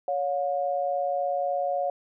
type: tone pair together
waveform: sine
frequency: 560 / 716.4 Hz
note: C#5 / F5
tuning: +18 / +44 cents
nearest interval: major third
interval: 426 cents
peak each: -27 dBFS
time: 0.08-1.9 s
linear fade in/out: 2 ms
effects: none